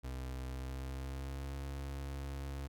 35% pulse tone with pitch glide, 64.5 to 68.73 Hz, C2 to C#2, -24 to -14 cents, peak -38 dBFS, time 0.03-2.68 s, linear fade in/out 20 ms, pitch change +110 cents, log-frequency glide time 0.45-1.58 s, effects none

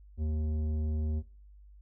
sine tone with tanh clipping, 77.2 Hz, D#2, 13 cents flat, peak -30 dBFS, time 0.17-1.23 s, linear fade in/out 50 ms, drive 11 dB, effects noise-tail reverb RT60 0.5 s tail -25 dB re dry + added 50 Hz sine -51 dBFS peak until 1.81 s

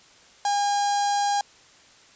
sawtooth tone with notch filter, 812 Hz, G#5, 39 cents flat, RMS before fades -23 dBFS, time 0.45-1.41 s, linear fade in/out 2 ms, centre 2200 Hz, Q 0.59, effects white hiss -53 dBFS RMS until 2.15 s + resampled to 16000 Hz

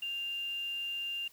sine tone with quantisation, 2794 Hz, F7, in tune, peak -34 dBFS, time 0.02-1.28 s, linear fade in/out 5 ms, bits 9, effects white hiss -61 dBFS RMS until 1.32 s

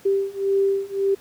sine beating tone pair, 392 / 393.8 Hz, G4 / G4, 0 / +8 cents, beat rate 1.8 Hz, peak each -22 / -21 dBFS, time 0.05-1.15 s, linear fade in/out 10 ms, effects pink hiss -50 dBFS RMS until 1.2 s + high-pass 100 Hz 12 dB/octave

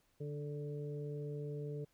harmonic tone with a mistuned harmonic, 146.4 Hz, D3, 5 cents flat, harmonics 1 / 2 / 3 / 4, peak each -41 / -52 / -44 / -56 dBFS, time 0.2-1.85 s, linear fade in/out 10 ms, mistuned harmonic 2, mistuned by +20 cents, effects pink hiss -75 dBFS RMS until 1.93 s

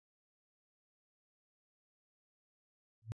sine tone with exponential growth, 111.5 Hz, A2, 23 cents sharp, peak -33 dBFS, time 3.02-3.12 s, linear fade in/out 0 ms, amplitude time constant 21 ms, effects resampled to 24000 Hz

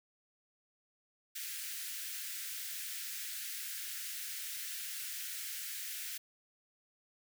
white high-pass noise, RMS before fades -42 dBFS, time 1.35-6.18 s, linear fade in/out 10 ms, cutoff 1500 Hz, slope 48 dB/octave, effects none

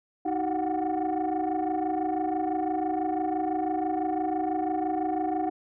sine tone cluster, 312.3 / 377 / 727 / 753 Hz, D#4 / F#4 / F#5 / F#5, +7 / +32 / -31 / +30 cents, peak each -28 / -33 / -29 / -30 dBFS, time 0.25-5.5 s, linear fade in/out 10 ms, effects tanh soft clip ceiling -20 dBFS

